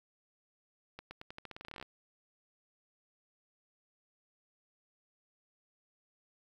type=accelerating click train; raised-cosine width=0.3 ms; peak=-29 dBFS; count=18; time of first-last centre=0.99-1.827 s; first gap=120 ms; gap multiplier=0.87; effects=10-bit